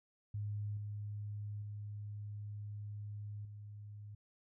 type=tone with level steps; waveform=sine; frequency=103.83 Hz; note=G#2; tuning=in tune; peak=-37 / -40 / -42 / -47 dBFS; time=0.34-4.15 s; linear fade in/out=5 ms; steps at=0.77 / 1.62 / 3.45 s; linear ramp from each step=2 ms; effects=none